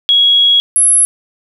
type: tone pair in turn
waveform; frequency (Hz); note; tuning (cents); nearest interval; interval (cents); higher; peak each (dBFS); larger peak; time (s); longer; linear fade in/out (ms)
sine; 3322 / 10919; G#7 / F9; 0 / -40; octave + major sixth; 2060; second; -6; neither; 0.09-0.6 / 0.76-1.05; first; 0
effects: 7-bit